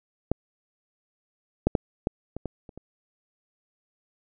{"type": "clicks", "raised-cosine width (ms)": 2, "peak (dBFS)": [-9, -6, -7, -10, -20, -17, -30, -27], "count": 8, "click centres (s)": [0.316, 1.67, 1.752, 2.071, 2.366, 2.457, 2.692, 2.776], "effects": []}